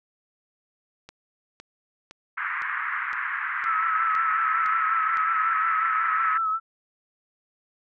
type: click train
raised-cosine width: 0.2 ms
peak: -25 dBFS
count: 9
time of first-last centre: 1.09-5.172 s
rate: 1.96 Hz
type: band-pass noise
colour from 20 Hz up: white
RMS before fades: -29 dBFS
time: 2.37-6.38 s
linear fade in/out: 10 ms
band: 1100 to 2000 Hz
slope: 48 dB/octave
type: tone with vibrato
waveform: sine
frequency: 1307 Hz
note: E6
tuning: 15 cents flat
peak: -22 dBFS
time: 3.63-6.6 s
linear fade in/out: 50 ms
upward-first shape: sine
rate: 5.5 Hz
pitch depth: 41 cents each way
effects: none